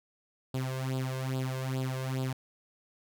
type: tone with flanger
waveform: sawtooth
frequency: 130.81 Hz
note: C3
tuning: in tune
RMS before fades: -33 dBFS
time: 0.54-2.33 s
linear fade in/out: 5 ms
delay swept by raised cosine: 0.24 to 1.94 ms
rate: 2.4 Hz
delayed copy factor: +0.75
effects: none